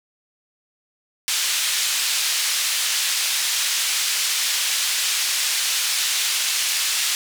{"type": "band-pass noise", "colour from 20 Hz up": "pink", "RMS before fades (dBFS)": -22, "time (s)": [1.28, 7.15], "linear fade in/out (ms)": 0, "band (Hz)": [2800, 9800], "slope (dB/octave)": 12, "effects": []}